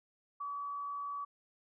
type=tone with frequency modulation; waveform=sine; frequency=1141 Hz; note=C#6; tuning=50 cents sharp; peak=-37 dBFS; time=0.4-1.25 s; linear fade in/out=10 ms; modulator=70.2 Hz; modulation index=0.23; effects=none